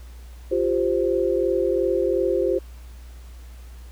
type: chord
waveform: sine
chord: F suspended second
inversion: none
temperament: equal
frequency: 349.2 / 392 / 523.3 Hz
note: F4 / G4 / C5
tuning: 0 / 0 / 0 cents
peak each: -23 dBFS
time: 0.51-2.59 s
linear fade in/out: 10 ms
effects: added 60 Hz sine -38 dBFS peak until 3.91 s + pink hiss -53 dBFS RMS until 3.91 s